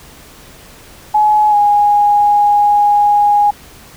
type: tone with pitch glide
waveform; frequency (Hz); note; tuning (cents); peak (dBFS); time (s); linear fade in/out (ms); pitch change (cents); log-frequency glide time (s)
sine; 847 to 824.8; G#5 to G#5; +34 to -12; -7; 1.14-3.51; 10; -46; 1.5-1.55
effects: pink hiss -39 dBFS RMS until 3.96 s